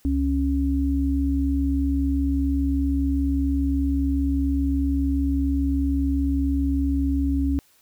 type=tone pair together; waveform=sine; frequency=69 / 276 Hz; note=C#2 / C#4; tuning=-7 / -7 cents; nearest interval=2 octaves; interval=2400 cents; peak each=-22 / -22 dBFS; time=0.05-7.59 s; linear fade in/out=0 ms; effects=white hiss -59 dBFS RMS until 7.81 s